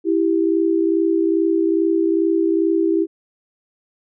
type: tone pair together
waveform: sine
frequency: 329.6 / 392 Hz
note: E4 / G4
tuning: 0 / 0 cents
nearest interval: minor third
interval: 300 cents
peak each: -16 / -19 dBFS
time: 0.04-3.07 s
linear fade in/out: 50 ms
effects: none